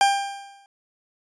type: tone with exponential decay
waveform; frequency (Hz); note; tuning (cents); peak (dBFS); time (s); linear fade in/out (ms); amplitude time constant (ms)
40% pulse; 796; G5; +26; -12; 0.01-0.66; 1; 140
effects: resampled to 22050 Hz

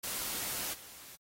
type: noise with level steps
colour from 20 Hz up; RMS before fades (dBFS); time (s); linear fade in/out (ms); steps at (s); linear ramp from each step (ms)
white; -37 / -51; 0.03-1.16; 10; 0.73; 10
effects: AAC 48 kbps

